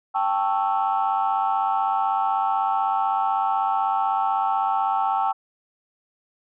sine chord, A dominant seventh, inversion third, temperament equal, 784 / 880 / 1108.7 / 1318.5 Hz, G5 / A5 / C#6 / E6, 0 / 0 / 0 / 0 cents, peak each -22 / -24 / -28 / -27 dBFS, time 0.14-5.33 s, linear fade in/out 20 ms, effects tanh soft clip ceiling -12 dBFS

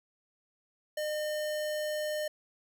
square tone, 607 Hz, D#5, 43 cents flat, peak -32 dBFS, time 0.97-2.28 s, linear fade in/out 5 ms, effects none

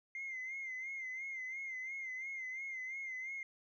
sine tone with vibrato, 2093 Hz, C7, in tune, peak -39 dBFS, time 0.15-3.43 s, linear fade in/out 2 ms, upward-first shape sine, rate 2.9 Hz, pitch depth 63 cents each way, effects tanh soft clip ceiling -37 dBFS

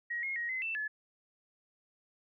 sine tone with pitch steps, 1895 / 2152 / 1887 / 2046 / 2665 / 1716 Hz, A#6 / C7 / A#6 / C7 / E7 / A6, +28 / +48 / +21 / -39 / +18 / -44 cents, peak -33 dBFS, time 0.1-0.88 s, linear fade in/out 10 ms, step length 130 ms, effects none

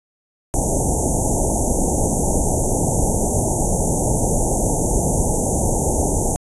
pink band-stop noise, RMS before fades -18 dBFS, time 0.54-6.36 s, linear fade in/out 0 ms, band 890 to 6200 Hz, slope 96 dB/octave, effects resampled to 24000 Hz

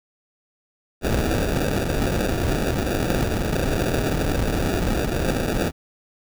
pink noise with sample-and-hold, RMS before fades -22 dBFS, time 1.01-5.72 s, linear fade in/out 50 ms, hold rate 1050 Hz, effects none

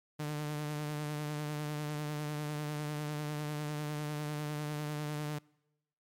sawtooth tone with vibrato, 149.7 Hz, D3, 33 cents sharp, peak -31 dBFS, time 0.19-5.39 s, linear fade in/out 10 ms, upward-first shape sine, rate 10 Hz, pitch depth 26 cents each way, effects noise-tail reverb RT60 0.9 s tail -25 dB re dry + MP3 96 kbps

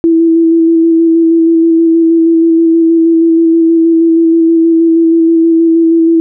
sine tone with vibrato, 329.6 Hz, E4, in tune, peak -4 dBFS, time 0.04-6.2 s, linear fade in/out 0 ms, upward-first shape square, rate 6.3 Hz, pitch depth 14 cents each way, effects none

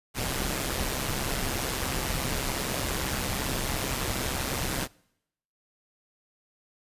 pink noise with amplitude modulation, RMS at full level -27 dBFS, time 0.14-4.88 s, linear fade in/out 50 ms, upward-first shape sine, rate 133 Hz, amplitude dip 65%, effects noise-tail reverb RT60 0.8 s tail -25 dB re dry + resampled to 32000 Hz

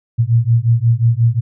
sine beating tone pair, 113.8 / 119.4 Hz, A#2 / A#2, -41 / +42 cents, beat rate 5.6 Hz, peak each -13 dBFS, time 0.18-1.41 s, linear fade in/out 20 ms, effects none

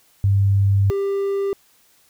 sine / triangle tone pair in turn, 99 / 396 Hz, G2 / G4, +18 / +18 cents, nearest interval 2 octaves, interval 2400 cents, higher second, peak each -13 / -17 dBFS, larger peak first, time 0.24-0.9 / 0.9-1.53 s, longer first, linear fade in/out 0 ms, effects white hiss -57 dBFS RMS until 2.09 s

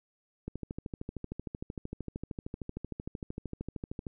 click train, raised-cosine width 3 ms, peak -24 dBFS, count 48, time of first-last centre 0.48-4.068 s, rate 13.1 Hz, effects none

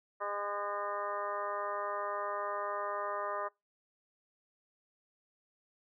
harmonic tone with a mistuned harmonic, 203.6 Hz, G#3, 34 cents flat, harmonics 2 / 3 / 4 / 5 / 6 / 7 / 8 / 9, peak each -45 / -39 / -46 / -40 / -39 / -50 / -52 / -48 dBFS, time 0.2-3.49 s, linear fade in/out 20 ms, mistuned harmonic 7, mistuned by +69 cents, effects noise-tail reverb RT60 0.2 s tail -23 dB re dry

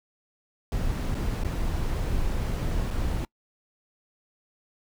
brown noise with dropouts, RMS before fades -27 dBFS, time 0.72-3.25 s, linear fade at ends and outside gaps 1 ms, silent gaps 1.145-1.15 / 1.436-1.447 / 2.905-2.909 s, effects noise-tail reverb RT60 0.1 s tail -25 dB re dry

